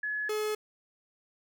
sine / 45% pulse tone pair in turn, 1700 / 426.4 Hz, G#6 / G#4, +40 / +46 cents, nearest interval 2 octaves, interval 2394 cents, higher first, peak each -30 / -29 dBFS, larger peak second, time 0.03-0.29 / 0.29-0.55 s, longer neither, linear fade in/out 5 ms, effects none

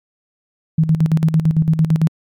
sine tone with tremolo, 159.6 Hz, D#3, 44 cents sharp, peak -9 dBFS, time 0.78-2.08 s, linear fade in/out 5 ms, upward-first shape square, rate 8.9 Hz, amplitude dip 70%, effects MP3 96 kbps

